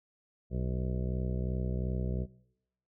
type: harmonic tone with a mistuned harmonic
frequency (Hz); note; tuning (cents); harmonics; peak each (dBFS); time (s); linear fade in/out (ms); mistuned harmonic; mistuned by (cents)
62.8; B1; +30; 1 / 2 / 3 / 4 / 5 / 6 / 7 / 8 / 9 / 10; -33 / -35 / -37 / -48 / -51 / -44 / -48 / -47 / -54 / -51; 0.5-2.27; 50; 10; +15
effects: noise-tail reverb RT60 0.8 s tail -21 dB re dry